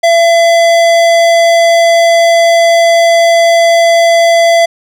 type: tone with hard clipping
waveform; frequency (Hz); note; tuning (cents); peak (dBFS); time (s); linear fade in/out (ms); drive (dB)
sine; 674; E5; +38; -6; 0.03-4.66; 10; 17
effects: none